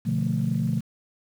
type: chord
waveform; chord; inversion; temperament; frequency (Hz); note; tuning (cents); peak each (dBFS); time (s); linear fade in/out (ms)
sine; B half-diminished seventh; none; equal; 123.47 / 146.83 / 174.61 / 220; B2 / D3 / F3 / A3; 0 / 0 / 0 / 0; -27; 0.05-0.81; 20
effects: tanh soft clip ceiling -14 dBFS + 8-bit